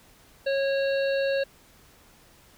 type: harmonic tone with a mistuned harmonic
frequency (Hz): 548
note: C#5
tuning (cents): -20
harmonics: 1 / 3 / 5 / 7 / 8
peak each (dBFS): -23 / -33 / -37 / -40 / -41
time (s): 0.46-1.44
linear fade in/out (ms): 10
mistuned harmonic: 7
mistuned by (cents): +16
effects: pink hiss -56 dBFS RMS until 2.57 s